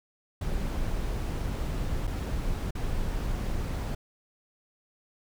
brown noise with dropouts, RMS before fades -30 dBFS, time 0.41-3.95 s, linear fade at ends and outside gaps 5 ms, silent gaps 2.071-2.074 / 2.708-2.751 s, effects none

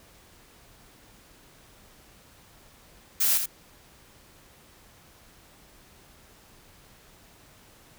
blue noise with echo, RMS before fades -23 dBFS, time 3.2-3.38 s, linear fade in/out 10 ms, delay 81 ms, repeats 1, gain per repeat -6 dB, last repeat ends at 3.461 s, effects pink hiss -55 dBFS RMS until 7.98 s

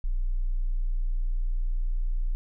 sine tone, 29.94 Hz, A#0, 47 cents sharp, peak -23 dBFS, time 0.04-2.35 s, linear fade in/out 0 ms, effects none

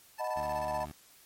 25% pulse tone with tremolo, 875 Hz, A5, 10 cents flat, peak -37 dBFS, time 0.18-0.84 s, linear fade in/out 10 ms, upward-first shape square, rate 16 Hz, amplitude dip 75%
sine chord, B dominant seventh, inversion first, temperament equal, 622.3 / 740 / 880 / 987.8 Hz, D#5 / F#5 / A5 / B5, 0 / 0 / 0 / 0 cents, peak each -35 / -37 / -39 / -37 dBFS, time 0.19-0.86 s, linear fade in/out 20 ms
15% pulse tone, 74.5 Hz, D2, 25 cents sharp, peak -36 dBFS, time 0.36-0.92 s, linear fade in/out 5 ms
effects white hiss -59 dBFS RMS until 1.25 s + MP3 64 kbps

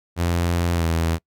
sawtooth tone with pitch glide, 86.1 to 82.5 Hz, F2 to E2, -24 to +2 cents, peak -15 dBFS, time 0.16-1.19 s, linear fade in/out 50 ms, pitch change -74 cents, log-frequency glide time 0.75-0.84 s, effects noise-tail reverb RT60 0.1 s tail -25 dB re dry

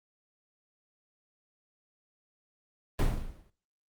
brown noise with exponential decay, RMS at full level -20 dBFS, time 2.99-3.5 s, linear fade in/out 1 ms, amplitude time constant 110 ms, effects noise-tail reverb RT60 0.4 s tail -19 dB re dry + Opus 24 kbps

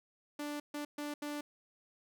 sawtooth tone bursts at uneven times, 293.7 Hz, D4, in tune, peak -34 dBFS, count 4, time 0.39-0.6 / 0.74-0.85 / 0.98-1.14 / 1.22-1.41 s, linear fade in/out 5 ms, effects none

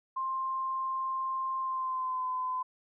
sine tone with pitch glide, 1054 to 1019.3 Hz, C6 to C6, +12 to -46 cents, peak -30 dBFS, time 0.16-2.63 s, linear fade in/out 10 ms, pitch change -58 cents, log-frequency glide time 1.6-2.27 s, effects none

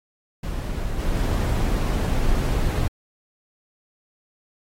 brown noise with level steps, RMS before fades -27 / -23 / -21 dBFS, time 0.43-2.88 s, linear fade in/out 5 ms, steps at 0.98 / 1.14 s, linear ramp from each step 20 ms, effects AAC 48 kbps

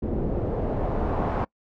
pink noise with low-pass filter sweep, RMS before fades -26 dBFS, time 0.02-1.45 s, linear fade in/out 10 ms, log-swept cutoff 370 to 970 Hz, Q 1.4, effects noise-tail reverb RT60 0.1 s tail -25 dB re dry

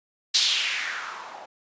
violet noise with low-pass filter sweep, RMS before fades -27 dBFS, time 0.34-1.46 s, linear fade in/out 10 ms, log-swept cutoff 4500 to 680 Hz, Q 3, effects resampled to 16000 Hz

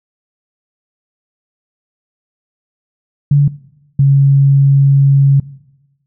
sine tone pair in turn, 143.2 / 138.48 Hz, D3 / C#3, -43 / -1 cents, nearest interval minor second, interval 58 cents, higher first, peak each -5 dBFS, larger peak neither, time 3.31-3.48 / 3.99-5.4 s, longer second, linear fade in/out 5 ms, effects noise-tail reverb RT60 1.0 s tail -20 dB re dry

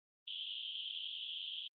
pink band-pass noise, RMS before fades -44 dBFS, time 0.27-1.68 s, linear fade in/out 10 ms, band 3000 to 3400 Hz, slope 96 dB/octave, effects Opus 32 kbps

